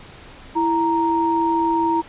sine tone pair together, 330.9 / 932.3 Hz, E4 / A#5, +7 / 0 cents, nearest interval octave + tritone, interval 1793 cents, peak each -20 / -18 dBFS, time 0.55-2.02 s, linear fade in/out 20 ms, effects pink hiss -42 dBFS RMS until 2.08 s + resampled to 8000 Hz

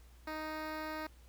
10% pulse tone with notch filter, 311.1 Hz, D#4, in tune, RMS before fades -41 dBFS, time 0.27-1.07 s, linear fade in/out 5 ms, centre 8600 Hz, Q 0.53, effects added 60 Hz sine -56 dBFS peak until 1.28 s + pink hiss -66 dBFS RMS until 1.28 s

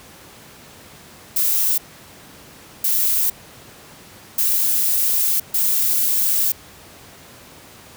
violet noise bursts at uneven times, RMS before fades -18 dBFS, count 4, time 1.36-1.78 / 2.84-3.3 / 4.38-5.4 / 5.54-6.52 s, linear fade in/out 5 ms, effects pink hiss -43 dBFS RMS until 7.96 s + high-pass 80 Hz 12 dB/octave

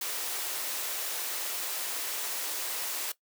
white high-pass noise, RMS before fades -34 dBFS, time 0.01-3.12 s, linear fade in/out 5 ms, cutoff 340 Hz, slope 24 dB/octave, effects noise-tail reverb RT60 0.1 s tail -18 dB re dry

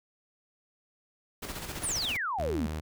pink noise with tremolo, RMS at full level -37 dBFS, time 1.42-2.17 s, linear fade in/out 10 ms, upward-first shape square, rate 15 Hz, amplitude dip 45%
sine exponential sweep, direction down, 10548 to 196.5 Hz, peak -29 dBFS, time 1.83-2.67 s, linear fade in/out 10 ms
sawtooth tone, 77.78 Hz, D#2, in tune, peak -29 dBFS, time 2.38-2.81 s, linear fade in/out 20 ms
effects none

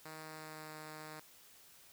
5% pulse tone with pitch glide, 157 to 154.75 Hz, D#3 to D#3, +16 to -9 cents, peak -36 dBFS, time 0.05-1.2 s, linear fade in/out 5 ms, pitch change -25 cents, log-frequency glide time 0.17-0.77 s, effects white hiss -61 dBFS RMS until 1.92 s

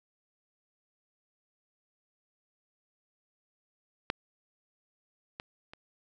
clicks, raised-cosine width 0.3 ms, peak -12 / -22 / -30 dBFS, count 3, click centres 4.101 / 5.399 / 5.735 s, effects none

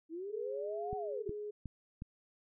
sine linear two-way sweep, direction up then down, 310 to 758 to 310 Hz, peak -39 dBFS, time 0.09-1.33 s, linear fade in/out 50 ms, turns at 0.96 s
sine tone with pitch glide, 415.3 to 417.9 Hz, G#4 to G#4, 0 to +11 cents, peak -39 dBFS, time 0.29-1.51 s, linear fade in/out 10 ms, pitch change +11 cents, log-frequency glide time 1.01-1.32 s
click train, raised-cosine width 5 ms, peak -30 dBFS, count 4, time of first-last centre 0.93-2.021 s, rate 2.75 Hz
effects none

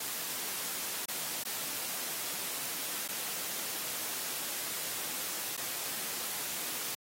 white noise with dropouts, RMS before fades -37 dBFS, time 0-6.95 s, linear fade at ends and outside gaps 5 ms, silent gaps 1.057-1.082 / 1.437-1.451 / 3.079-3.086 / 5.568-5.575 s, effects high-pass 150 Hz 12 dB/octave + AAC 48 kbps

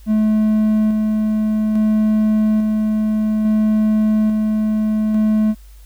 triangle tone with tremolo, 215.5 Hz, A3, 36 cents flat, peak -10 dBFS, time 0.06-5.55 s, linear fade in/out 50 ms, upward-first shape square, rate 0.59 Hz, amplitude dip 25%, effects added 50 Hz sine -38 dBFS peak until 5.85 s + white hiss -53 dBFS RMS until 5.85 s

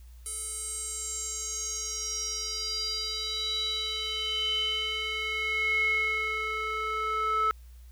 square tone with band-pass filter sweep, 434.9 Hz, A4, 20 cents flat, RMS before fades -31 dBFS, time 0.26-7.51 s, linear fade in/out 0 ms, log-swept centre 9400 to 1400 Hz, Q 7.4, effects added 60 Hz sine -46 dBFS peak until 7.91 s + white hiss -64 dBFS RMS until 7.91 s

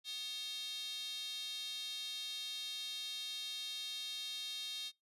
square tone with high-pass filter, 246.9 Hz, B3, in tune, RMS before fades -43 dBFS, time 0.04-4.92 s, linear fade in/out 50 ms, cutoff 3600 Hz, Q 7.5, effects noise-tail reverb RT60 0.2 s tail -25 dB re dry + resampled to 32000 Hz

